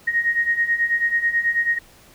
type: beating tone pair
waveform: sine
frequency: 1864.7 / 1873.9 Hz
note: A#6 / A#6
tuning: 0 / +9 cents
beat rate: 9.2 Hz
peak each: -23 / -19 dBFS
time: 0.07-1.79 s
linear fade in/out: 10 ms
effects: pink hiss -50 dBFS RMS until 2.14 s